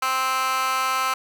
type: tone with high-pass filter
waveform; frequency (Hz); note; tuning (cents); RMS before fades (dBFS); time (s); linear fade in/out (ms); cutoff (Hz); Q
15% pulse; 261.6; C4; 0; -23; 0.02-1.14; 5; 1300; 3.1
effects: none